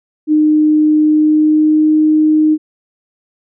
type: tone with pitch glide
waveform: sine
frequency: 305.7 to 308.7 Hz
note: D#4 to D#4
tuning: -30 to -14 cents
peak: -7 dBFS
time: 0.27-2.58 s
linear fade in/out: 50 ms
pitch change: +16 cents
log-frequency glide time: 1.05-1.94 s
effects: none